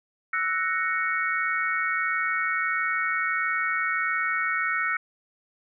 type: chord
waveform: sine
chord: F# dominant seventh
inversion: third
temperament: equal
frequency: 1318.5 / 1480 / 1864.7 / 2217 Hz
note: E6 / F#6 / A#6 / C#7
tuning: 0 / 0 / 0 / 0 cents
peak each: -29 dBFS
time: 0.33-4.97 s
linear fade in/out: 5 ms
effects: none